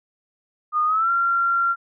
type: tone with pitch glide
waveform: sine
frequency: 1226 to 1376.1 Hz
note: D#6 to F6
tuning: -26 to -26 cents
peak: -17 dBFS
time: 0.72-1.76 s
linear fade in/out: 50 ms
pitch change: +200 cents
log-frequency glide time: 0.85-1.1 s
effects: none